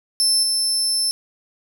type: tone with level steps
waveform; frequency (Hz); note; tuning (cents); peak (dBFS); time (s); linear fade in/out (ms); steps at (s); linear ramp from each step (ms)
30% pulse; 5300; E8; +9; -11 / -14; 0.2-1.11; 0; 0.43; 2
effects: none